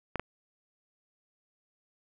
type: clicks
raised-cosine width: 0.5 ms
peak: -17 dBFS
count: 2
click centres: 0.157 / 0.196 s
effects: none